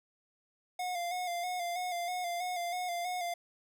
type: tone with vibrato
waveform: square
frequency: 710 Hz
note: F5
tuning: 28 cents sharp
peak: -34 dBFS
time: 0.79-3.34 s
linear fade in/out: 5 ms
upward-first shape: square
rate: 3.1 Hz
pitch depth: 39 cents each way
effects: none